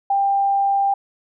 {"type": "tone", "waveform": "sine", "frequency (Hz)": 793, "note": "G5", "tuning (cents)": 20, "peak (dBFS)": -15, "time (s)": [0.1, 0.94], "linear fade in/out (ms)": 5, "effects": []}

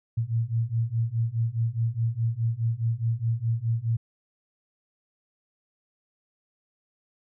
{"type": "beating tone pair", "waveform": "sine", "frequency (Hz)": [112.5, 117.3], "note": ["A2", "A#2"], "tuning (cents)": [39, 11], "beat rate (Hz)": 4.8, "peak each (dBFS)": [-27, -26], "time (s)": [0.17, 3.97], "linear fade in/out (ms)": 10, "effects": []}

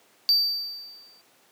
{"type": "tone with exponential decay", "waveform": "triangle", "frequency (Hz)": 4640, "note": "D8", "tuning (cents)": -22, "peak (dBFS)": -14, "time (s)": [0.29, 1.21], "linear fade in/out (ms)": 0, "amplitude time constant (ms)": 200, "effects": ["pink hiss -59 dBFS RMS until 1.51 s", "high-pass 300 Hz 12 dB/octave"]}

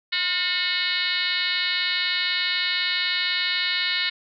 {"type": "tone with frequency modulation", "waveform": "sine", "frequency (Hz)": 2949, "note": "F#7", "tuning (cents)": -6, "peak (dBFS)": -21, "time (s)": [0.12, 4.1], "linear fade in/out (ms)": 10, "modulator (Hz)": 381, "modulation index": 3.5, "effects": []}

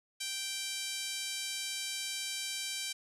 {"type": "tone with high-pass filter", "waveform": "5% pulse", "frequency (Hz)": 782, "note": "G5", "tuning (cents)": -4, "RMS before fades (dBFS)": -38, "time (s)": [0.2, 2.93], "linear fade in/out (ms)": 10, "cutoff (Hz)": 2500, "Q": 1.3, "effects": ["resampled to 32000 Hz"]}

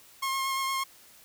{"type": "tone with vibrato", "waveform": "sawtooth", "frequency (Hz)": 1074, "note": "C6", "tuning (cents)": 45, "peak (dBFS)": -24, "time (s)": [0.22, 0.84], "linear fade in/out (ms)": 10, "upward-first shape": "sine", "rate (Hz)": 8.6, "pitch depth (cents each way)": 16, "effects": ["white hiss -55 dBFS RMS until 1.24 s"]}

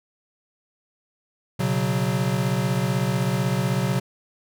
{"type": "chord", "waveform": "square", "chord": "B suspended second", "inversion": "none", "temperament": "equal with one note detuned", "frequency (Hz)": [122.62, 138.59, 185], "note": ["B2", "C#3", "F#3"], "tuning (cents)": [-12, 0, 0], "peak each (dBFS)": -26, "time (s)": [1.59, 4], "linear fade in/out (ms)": 10, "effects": []}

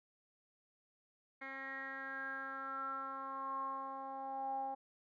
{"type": "tone with low-pass filter sweep", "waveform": "10% pulse", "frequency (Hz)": 269.3, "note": "C#4", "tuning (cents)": -50, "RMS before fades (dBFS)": -43, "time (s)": [1.41, 4.75], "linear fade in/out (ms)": 10, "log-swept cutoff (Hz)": [2100, 760], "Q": 9.7, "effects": []}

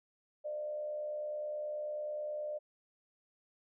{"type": "tone with frequency modulation", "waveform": "sine", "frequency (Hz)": 600, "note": "D5", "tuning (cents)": 37, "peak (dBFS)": -36, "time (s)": [0.44, 2.59], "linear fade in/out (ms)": 20, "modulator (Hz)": 69.3, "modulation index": 0.33, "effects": []}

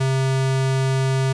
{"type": "tone", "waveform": "square", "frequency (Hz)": 133, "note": "C3", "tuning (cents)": 29, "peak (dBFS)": -18, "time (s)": [0, 1.33], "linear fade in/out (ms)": 10, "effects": ["resampled to 22050 Hz", "9-bit"]}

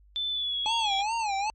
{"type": "tone with pitch glide", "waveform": "sine", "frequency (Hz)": [3520, 3340], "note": ["A7", "G#7"], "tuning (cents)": [0, 9], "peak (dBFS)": -27, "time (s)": [0.16, 1.01], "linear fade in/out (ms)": 0, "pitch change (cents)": -91, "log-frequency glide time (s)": [0.3, 0.58]}
{"type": "tone with vibrato", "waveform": "square", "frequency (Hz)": 848, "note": "G#5", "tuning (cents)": 36, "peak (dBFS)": -27, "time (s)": [0.66, 1.5], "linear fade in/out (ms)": 0, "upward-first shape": "sine", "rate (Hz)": 2.5, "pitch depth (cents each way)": 150}
{"effects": ["added 50 Hz sine -54 dBFS peak until 1.54 s", "MP3 32 kbps"]}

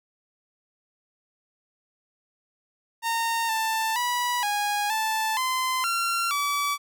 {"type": "tone with pitch steps", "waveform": "sawtooth", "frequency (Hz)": [918, 888, 977, 824, 878, 1031, 1371, 1148], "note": ["A#5", "A5", "B5", "G#5", "A5", "C6", "F6", "D6"], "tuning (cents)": [-27, 16, -19, -14, -4, -26, -32, -40], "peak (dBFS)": -20, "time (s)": [3.02, 6.78], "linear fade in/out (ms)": 50, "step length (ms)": 470, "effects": []}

